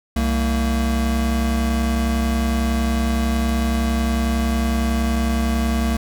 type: tone pair together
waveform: square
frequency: 65.7 / 228 Hz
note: C2 / A#3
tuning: +8 / -38 cents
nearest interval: octave + minor seventh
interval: 2154 cents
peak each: -20 / -22 dBFS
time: 0.16-5.97 s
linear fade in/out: 5 ms
effects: none